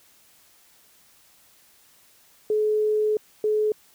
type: tone bursts at uneven times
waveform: sine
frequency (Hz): 427.1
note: G#4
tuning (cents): +48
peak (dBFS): -19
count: 2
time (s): 2.5-3.17 / 3.44-3.72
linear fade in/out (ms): 2
effects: white hiss -57 dBFS RMS until 3.94 s